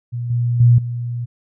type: tone with level steps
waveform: sine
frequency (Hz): 120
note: B2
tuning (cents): -49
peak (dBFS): -21 / -15 / -7 / -21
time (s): 0.12-1.26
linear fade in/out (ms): 20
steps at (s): 0.3 / 0.6 / 0.78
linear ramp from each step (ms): 5
effects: none